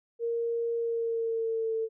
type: tone with pitch glide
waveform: sine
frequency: 465.6 to 446.9 Hz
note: A#4 to A4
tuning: -2 to +27 cents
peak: -27 dBFS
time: 0.19-1.89 s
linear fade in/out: 50 ms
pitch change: -71 cents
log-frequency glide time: 0.76-1.73 s
effects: none